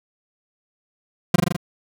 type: tone with echo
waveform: 40% pulse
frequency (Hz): 174.3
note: F3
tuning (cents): -3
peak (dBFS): -9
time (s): 1.34-1.36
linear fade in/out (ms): 5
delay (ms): 41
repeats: 5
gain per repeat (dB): -2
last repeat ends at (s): 1.565
effects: none